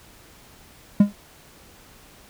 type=tone with exponential decay; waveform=triangle; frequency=203.7 Hz; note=G#3; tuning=33 cents flat; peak=-5 dBFS; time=1-1.13 s; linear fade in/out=5 ms; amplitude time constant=28 ms; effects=pink hiss -50 dBFS RMS until 2.29 s